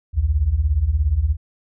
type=beating tone pair; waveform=sine; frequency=61.7 / 78.7 Hz; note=B1 / D#2; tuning=-1 / +20 cents; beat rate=17 Hz; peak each=-20 / -17 dBFS; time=0.13-1.37 s; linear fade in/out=50 ms; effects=none